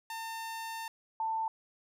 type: tone pair in turn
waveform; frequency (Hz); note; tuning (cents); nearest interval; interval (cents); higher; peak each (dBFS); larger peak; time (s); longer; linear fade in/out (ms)
sawtooth / sine; 900 / 890.2; A5 / A5; +39 / +20; unison; 19; first; -34 / -30; second; 0.1-0.88 / 1.2-1.48; first; 2
effects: none